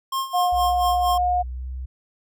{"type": "tone with tremolo", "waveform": "square", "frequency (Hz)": 1068, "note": "C6", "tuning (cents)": 35, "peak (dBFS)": -22, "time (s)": [0.12, 1.18], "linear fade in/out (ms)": 5, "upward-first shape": "sine", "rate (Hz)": 4.3, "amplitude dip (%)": 80}
{"type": "tone", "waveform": "sine", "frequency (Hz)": 718, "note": "F5", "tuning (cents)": 48, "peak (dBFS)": -18, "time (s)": [0.33, 1.43], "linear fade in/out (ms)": 20}
{"type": "tone with pitch glide", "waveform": "sine", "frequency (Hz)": [61.6, 64.14], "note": ["B1", "C2"], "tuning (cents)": [-4, -34], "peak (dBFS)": -28, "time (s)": [0.52, 1.86], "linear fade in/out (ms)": 10, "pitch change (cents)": 70, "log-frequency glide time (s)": [1.43, 1.67]}
{"effects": []}